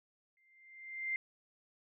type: tone with exponential growth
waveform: sine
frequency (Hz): 2093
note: C7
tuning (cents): 0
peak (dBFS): -31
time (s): 0.37-1.16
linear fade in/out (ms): 1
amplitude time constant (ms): 170
effects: none